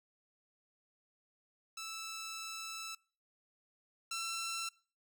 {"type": "tone pair in turn", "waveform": "10% pulse", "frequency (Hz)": [1318.5, 1343.9], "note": ["E6", "E6"], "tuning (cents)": [0, 33], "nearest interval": "unison", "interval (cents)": 33, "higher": "second", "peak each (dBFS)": [-34, -29], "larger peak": "second", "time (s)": [[1.77, 2.95], [4.11, 4.69]], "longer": "first", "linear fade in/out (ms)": 5, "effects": ["noise-tail reverb RT60 0.4 s tail -24 dB re dry"]}